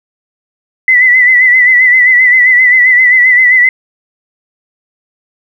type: tone with vibrato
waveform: sine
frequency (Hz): 2000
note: B6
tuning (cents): +21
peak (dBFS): -3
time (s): 0.88-3.69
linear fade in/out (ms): 2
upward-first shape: sine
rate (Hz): 7.6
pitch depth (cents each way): 53
effects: 7-bit